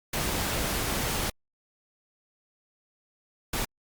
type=noise bursts at uneven times; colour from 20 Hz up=pink; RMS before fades=-29 dBFS; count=2; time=0.13-1.3 / 3.53-3.65 s; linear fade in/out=5 ms; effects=Opus 48 kbps